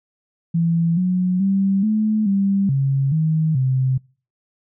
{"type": "tone with pitch steps", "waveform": "sine", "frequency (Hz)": [167.3, 182.4, 194.8, 215.4, 196.9, 136.5, 158.1, 130.6], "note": ["E3", "F#3", "G3", "A3", "G3", "C#3", "D#3", "C3"], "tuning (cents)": [26, -24, -11, -37, 8, -26, 28, -3], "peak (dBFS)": -15, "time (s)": [0.54, 3.98], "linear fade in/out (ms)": 10, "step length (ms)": 430, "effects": ["noise-tail reverb RT60 0.4 s tail -26 dB re dry"]}